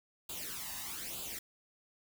white noise with flanger, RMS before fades -42 dBFS, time 0.29-1.39 s, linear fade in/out 5 ms, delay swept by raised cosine 0.26 to 1.1 ms, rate 1.1 Hz, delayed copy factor +0.75, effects none

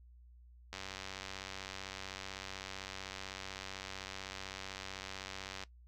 click train, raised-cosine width 0.2 ms, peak -25 dBFS, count 471, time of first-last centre 0.73-5.636 s, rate 95.8 Hz, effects noise-tail reverb RT60 0.1 s tail -18 dB re dry + added 60 Hz sine -56 dBFS peak until 5.87 s

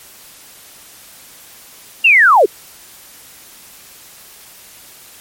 sine linear sweep, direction down, 2836 to 336.9 Hz, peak -5 dBFS, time 2.04-2.46 s, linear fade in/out 10 ms, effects white hiss -40 dBFS RMS until 5.2 s + MP3 64 kbps

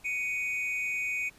triangle tone pair together, 2238 / 2489 Hz, C#7 / D#7, +16 / 0 cents, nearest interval major second, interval 184 cents, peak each -31 / -30 dBFS, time 0.04-1.3 s, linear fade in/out 20 ms, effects pink hiss -58 dBFS RMS until 1.38 s + resampled to 32000 Hz

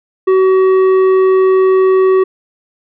sine tone with tanh clipping, 377.7 Hz, F#4, 36 cents sharp, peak -8 dBFS, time 0.27-2.24 s, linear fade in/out 10 ms, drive 9 dB, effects none

